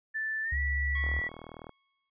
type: tone with pitch glide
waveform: sine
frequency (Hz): 1760 to 1952.8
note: A6 to B6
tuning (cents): 0 to -20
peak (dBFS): -30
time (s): 0.14-1.29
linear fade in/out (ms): 20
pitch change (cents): +180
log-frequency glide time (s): 0.43-0.59
type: tone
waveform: sine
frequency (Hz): 69.8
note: C#2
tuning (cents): +13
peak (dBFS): -29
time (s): 0.52-1.2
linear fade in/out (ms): 5
type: tone with exponential decay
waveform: 10% pulse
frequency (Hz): 1100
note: C#6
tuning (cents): -14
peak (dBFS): -31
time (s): 0.95-2.1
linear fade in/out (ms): 5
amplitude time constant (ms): 250
type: click train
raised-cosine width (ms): 1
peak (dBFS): -29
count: 27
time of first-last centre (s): 1.04-1.693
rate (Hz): 39.8
effects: resampled to 8000 Hz